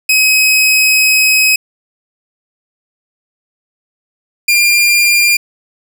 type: tone pair in turn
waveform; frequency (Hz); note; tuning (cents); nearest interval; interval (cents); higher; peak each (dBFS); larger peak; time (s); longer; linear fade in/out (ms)
sawtooth; 2540 / 2398; D#7 / D7; +35 / +36; minor second; 99; first; -4; neither; 0.09-1.56 / 4.48-5.37; first; 5
effects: none